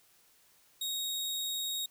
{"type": "tone", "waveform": "sawtooth", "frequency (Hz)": 3762, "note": "A#7", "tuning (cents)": 15, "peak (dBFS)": -30, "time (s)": [0.81, 1.86], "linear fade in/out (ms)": 5, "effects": ["white hiss -65 dBFS RMS until 1.9 s"]}